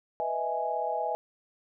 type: chord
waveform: sine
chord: E major seventh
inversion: second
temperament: equal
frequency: 493.9 / 622.3 / 659.3 / 830.6 Hz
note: B4 / D#5 / E5 / G#5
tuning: 0 / 0 / 0 / 0 cents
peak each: -36 / -35 / -33 / -31 dBFS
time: 0.2-1.15 s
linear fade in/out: 0 ms
effects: none